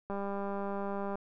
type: click train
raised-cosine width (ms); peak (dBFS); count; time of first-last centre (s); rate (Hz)
1; -24; 211; 0.1-1.155; 199
effects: none